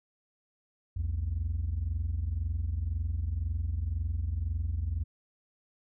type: tone pair together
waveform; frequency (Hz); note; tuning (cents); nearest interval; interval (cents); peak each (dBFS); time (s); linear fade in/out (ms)
sine; 63.2 / 85.14; B1 / F2; +41 / -44; perfect fourth; 515; -31 / -29; 0.96-5.04; 10
effects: tanh soft clip ceiling -25 dBFS